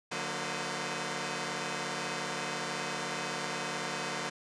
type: tone cluster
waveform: 5% pulse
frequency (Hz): 149.1 / 183.3 / 231.6 / 509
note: D3 / F#3 / A#3 / C5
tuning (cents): +27 / -16 / -11 / -48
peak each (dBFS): -28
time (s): 0.11-4.3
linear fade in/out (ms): 10
effects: resampled to 22050 Hz